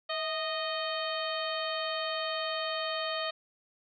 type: harmonic tone with a mistuned harmonic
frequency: 620 Hz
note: D#5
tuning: 6 cents flat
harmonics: 1 / 2 / 3 / 4 / 5 / 6 / 7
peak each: -35 / -37 / -40 / -43 / -39 / -42 / -41 dBFS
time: 0.09-3.31 s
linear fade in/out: 10 ms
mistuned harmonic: 1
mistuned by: +60 cents
effects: none